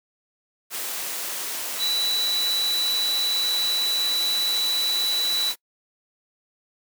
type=tone in noise; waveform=sine; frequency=3951 Hz; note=B7; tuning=in tune; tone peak=-21 dBFS; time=1.78-5.54 s; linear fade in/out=50 ms; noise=white; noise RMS=-30 dBFS; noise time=0.7-5.56 s; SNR=+6 dB; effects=noise-tail reverb RT60 0.1 s tail -24 dB re dry + high-pass 300 Hz 12 dB/octave